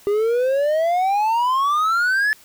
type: exponential sweep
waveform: triangle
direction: up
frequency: 400 to 1750 Hz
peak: -14 dBFS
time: 0.07-2.33 s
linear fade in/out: 0 ms
effects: white hiss -49 dBFS RMS until 2.44 s

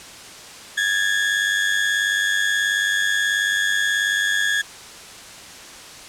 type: tone pair together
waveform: 35% pulse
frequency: 1656.5 / 1755 Hz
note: G#6 / A6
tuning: -5 / -5 cents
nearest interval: minor second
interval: 100 cents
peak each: -18 / -21 dBFS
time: 0.77-4.62 s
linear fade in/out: 10 ms
effects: white hiss -39 dBFS RMS until 6.08 s + low-pass 8000 Hz 12 dB/octave

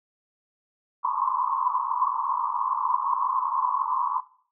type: band-pass noise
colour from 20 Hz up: pink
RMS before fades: -26 dBFS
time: 1.03-4.21 s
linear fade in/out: 20 ms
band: 960 to 1100 Hz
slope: 96 dB/octave
effects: noise-tail reverb RT60 0.5 s tail -18 dB re dry

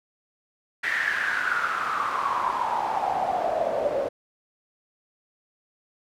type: noise with band-pass filter sweep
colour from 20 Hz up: pink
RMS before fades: -26 dBFS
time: 0.83-4.09 s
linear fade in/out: 10 ms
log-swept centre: 1900 to 540 Hz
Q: 8.9
effects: none

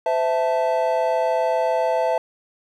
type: chord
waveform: triangle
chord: A minor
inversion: first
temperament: equal with one note detuned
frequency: 512.2 / 659.3 / 880 Hz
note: C5 / E5 / A5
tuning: -37 / 0 / 0 cents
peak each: -21 / -19 / -22 dBFS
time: 0.06-2.18 s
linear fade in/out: 2 ms
effects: none

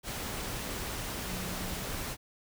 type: tone in noise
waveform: sine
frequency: 183.4 Hz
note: F#3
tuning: 15 cents flat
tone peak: -41 dBFS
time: 1.24-1.85 s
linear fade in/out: 50 ms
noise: pink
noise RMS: -37 dBFS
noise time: 0.03-2.17 s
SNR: -7 dB
effects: none

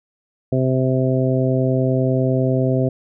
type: harmonic tone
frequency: 130.1 Hz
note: C3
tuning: 9 cents flat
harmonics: 1 / 2 / 3 / 4 / 5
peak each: -18 / -21 / -23 / -24 / -25 dBFS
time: 0.52-2.89 s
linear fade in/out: 5 ms
effects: none

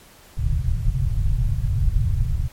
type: low-pass noise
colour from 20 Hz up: pink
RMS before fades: -20 dBFS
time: 0.37-2.48 s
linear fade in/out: 5 ms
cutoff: 140 Hz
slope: 48 dB/octave
effects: pink hiss -49 dBFS RMS until 2.52 s + MP3 64 kbps

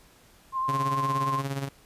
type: tone with vibrato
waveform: sine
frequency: 1053 Hz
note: C6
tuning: 11 cents sharp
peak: -25 dBFS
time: 0.52-1.43 s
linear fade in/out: 50 ms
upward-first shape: sine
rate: 9.4 Hz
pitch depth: 20 cents each way
type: tone with tremolo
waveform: sawtooth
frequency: 137.7 Hz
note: C#3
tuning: 11 cents flat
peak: -23 dBFS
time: 0.68-1.69 s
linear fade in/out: 10 ms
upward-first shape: sine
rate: 17 Hz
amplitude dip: 60%
effects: pink hiss -57 dBFS RMS until 1.85 s + resampled to 32000 Hz

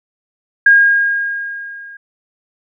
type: tone with level ramp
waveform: sine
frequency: 1625 Hz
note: G#6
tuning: 38 cents flat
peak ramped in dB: -3 to -32 dBFS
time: 0.66-1.97 s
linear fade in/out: 5 ms
effects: none

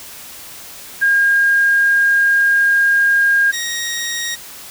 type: tone pair in turn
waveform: sine / 15% pulse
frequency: 1618 / 1880.7 Hz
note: G#6 / A#6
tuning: -46 / +15 cents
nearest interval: minor third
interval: 261 cents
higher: second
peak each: -10 / -14 dBFS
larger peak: first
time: 1.01-3.52 / 3.52-4.36 s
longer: first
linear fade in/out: 20 ms
effects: white hiss -35 dBFS RMS until 4.7 s

